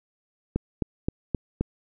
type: click train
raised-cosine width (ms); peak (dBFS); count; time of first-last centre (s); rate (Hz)
3; -11; 5; 0.56-1.61; 3.81
effects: none